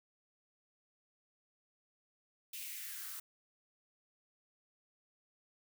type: noise with high-pass filter sweep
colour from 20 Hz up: blue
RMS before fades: -45 dBFS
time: 2.53-3.2 s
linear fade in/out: 5 ms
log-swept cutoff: 2700 to 1200 Hz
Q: 3.1
effects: none